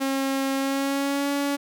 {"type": "tone with pitch glide", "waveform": "sawtooth", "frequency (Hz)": [270.5, 282.8], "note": ["C#4", "C#4"], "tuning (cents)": [-42, 35], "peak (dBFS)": -19, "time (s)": [0, 1.57], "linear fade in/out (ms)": 20, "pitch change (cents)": 77, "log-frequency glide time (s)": [0.56, 1.3], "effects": []}